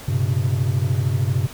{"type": "tone cluster", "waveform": "triangle", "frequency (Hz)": [98, 122.2, 135.3], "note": ["G2", "B2", "C#3"], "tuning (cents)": [0, -18, -42], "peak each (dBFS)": -20, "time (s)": [0.08, 1.47], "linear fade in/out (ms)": 5, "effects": ["pink hiss -39 dBFS RMS until 1.53 s"]}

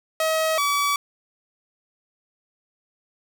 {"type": "tone pair in turn", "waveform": "sawtooth", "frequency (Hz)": [637, 1143.9], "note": ["D#5", "D6"], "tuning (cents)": [41, -46], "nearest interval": "minor seventh", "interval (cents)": 1013, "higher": "second", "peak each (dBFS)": -16, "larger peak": "neither", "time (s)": [[0.2, 0.58], [0.58, 0.96]], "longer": "neither", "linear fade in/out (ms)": 2, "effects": []}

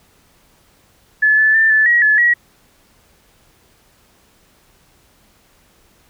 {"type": "tone with pitch steps", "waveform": "sine", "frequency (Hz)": [1724, 1741, 1781, 1744, 1905, 1719, 1914], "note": ["A6", "A6", "A6", "A6", "A#6", "A6", "A#6"], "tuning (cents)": [-36, -19, 21, -16, 37, -41, 45], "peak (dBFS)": -9, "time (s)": [1.22, 2.34], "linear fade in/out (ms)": 10, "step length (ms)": 160, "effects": ["pink hiss -54 dBFS RMS until 6.09 s"]}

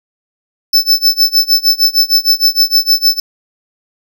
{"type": "tone with tremolo", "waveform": "square", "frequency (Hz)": 5274, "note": "E8", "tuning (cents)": 0, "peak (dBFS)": -5, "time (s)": [0.73, 3.2], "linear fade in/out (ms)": 5, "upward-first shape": "sine", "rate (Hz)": 6.5, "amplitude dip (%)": 95, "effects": []}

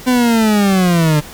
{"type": "linear sweep", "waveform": "40% pulse", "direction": "down", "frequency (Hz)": [255.4, 146.7], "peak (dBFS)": -9, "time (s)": [0.06, 1.21], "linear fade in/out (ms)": 20, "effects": ["pink hiss -34 dBFS RMS until 1.33 s"]}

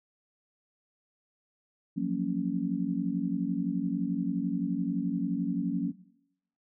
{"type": "chord", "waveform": "sine", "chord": "Gb major seventh", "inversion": "third", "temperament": "just", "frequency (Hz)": [173.43, 185, 231.2, 277.5], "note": ["F3", "Gb3", "Bb3", "Db4"], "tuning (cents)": [-12, 0, -14, 2], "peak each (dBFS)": [-35, -32, -33, -32], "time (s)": [1.96, 5.92], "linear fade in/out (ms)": 20, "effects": ["noise-tail reverb RT60 0.8 s tail -19 dB re dry"]}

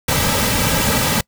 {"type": "noise with comb filter", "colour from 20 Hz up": "pink", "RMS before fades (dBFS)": -17, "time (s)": [0.08, 1.21], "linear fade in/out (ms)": 5, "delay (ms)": 2.8, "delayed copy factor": -0.65, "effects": ["noise-tail reverb RT60 0.1 s tail -26 dB re dry"]}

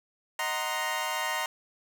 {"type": "chord", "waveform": "20% pulse", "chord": "C half-diminished seventh", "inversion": "first", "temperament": "equal", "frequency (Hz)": [622.3, 740, 932.3, 1046.5], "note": ["Eb5", "Gb5", "Bb5", "C6"], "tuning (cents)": [0, 0, 0, 0], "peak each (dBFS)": [-32, -32, -27, -30], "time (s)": [0.39, 1.46], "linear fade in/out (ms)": 2, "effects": []}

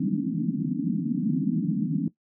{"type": "band-pass noise", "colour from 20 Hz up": "pink", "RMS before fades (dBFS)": -26, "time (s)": [0, 2.08], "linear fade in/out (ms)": 5, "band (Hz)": [150, 300], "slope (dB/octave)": 96, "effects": ["noise-tail reverb RT60 0.1 s tail -17 dB re dry"]}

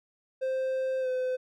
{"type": "tone with pitch glide", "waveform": "triangle", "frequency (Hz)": [523.3, 510.5], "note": ["C5", "C5"], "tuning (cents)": [0, -43], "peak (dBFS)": -25, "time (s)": [0.41, 1.37], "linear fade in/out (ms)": 20, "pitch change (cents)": -43, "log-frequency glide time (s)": [1, 1.08], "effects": []}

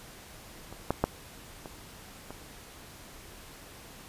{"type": "clicks", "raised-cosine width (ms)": 1, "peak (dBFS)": [-29, -12, -9, -27, -26], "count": 5, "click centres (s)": [0.726, 0.906, 1.04, 1.658, 2.306], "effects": ["pink hiss -49 dBFS RMS until 4.08 s", "resampled to 32000 Hz"]}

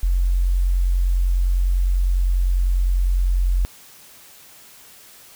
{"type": "tone", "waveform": "sine", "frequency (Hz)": 44.96, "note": "F#1", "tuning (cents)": -49, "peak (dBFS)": -15, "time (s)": [0.03, 3.65], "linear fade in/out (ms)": 0, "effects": ["white hiss -46 dBFS RMS until 5.35 s"]}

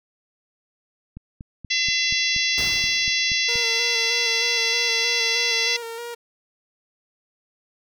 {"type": "click train", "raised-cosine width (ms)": 5, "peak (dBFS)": -24, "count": 11, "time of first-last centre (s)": [1.17, 3.557], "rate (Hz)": 4.19}
{"type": "harmonic tone", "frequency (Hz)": 678, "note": "E5", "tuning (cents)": 49, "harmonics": [3, 4, 5, 6, 7, 8, 9], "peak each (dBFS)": [-25, -26, -27, -28, -28, -29, -30], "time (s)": [1.7, 5.77], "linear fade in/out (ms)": 10}
{"type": "noise with exponential decay", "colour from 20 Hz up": "pink", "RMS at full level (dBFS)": -31, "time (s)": [2.58, 3.5], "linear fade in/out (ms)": 0, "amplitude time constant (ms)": 200}
{"type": "tone with vibrato", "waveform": "sawtooth", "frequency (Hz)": 466.2, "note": "A#4", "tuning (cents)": 0, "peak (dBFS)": -27, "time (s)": [3.48, 6.15], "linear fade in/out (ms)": 10, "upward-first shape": "square", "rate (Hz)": 3.2, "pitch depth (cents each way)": 28}
{"effects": []}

